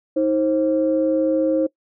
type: tone pair together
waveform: sine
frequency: 315.9 / 531 Hz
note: D#4 / C5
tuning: +26 / +25 cents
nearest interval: major sixth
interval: 899 cents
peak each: -18 dBFS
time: 0.16-1.67 s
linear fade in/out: 10 ms
effects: noise-tail reverb RT60 0.1 s tail -22 dB re dry + tanh soft clip ceiling -8 dBFS